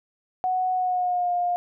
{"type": "tone with pitch glide", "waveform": "sine", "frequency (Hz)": [740, 708.2], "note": ["F#5", "F5"], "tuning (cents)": [0, 24], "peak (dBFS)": -21, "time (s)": [0.44, 1.56], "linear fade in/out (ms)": 0, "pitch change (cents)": -76, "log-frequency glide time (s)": [0.73, 1.32], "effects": []}